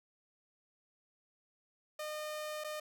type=tone with dropouts; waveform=sawtooth; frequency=609 Hz; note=D#5; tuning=37 cents flat; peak=-35 dBFS; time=1.99-2.8 s; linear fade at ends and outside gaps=5 ms; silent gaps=2.639-2.644 s; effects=none